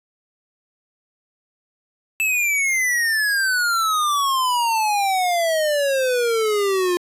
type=exponential sweep; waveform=square; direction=down; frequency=2643 to 349.2 Hz; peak=-18 dBFS; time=2.2-6.97 s; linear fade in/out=0 ms; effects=resampled to 32000 Hz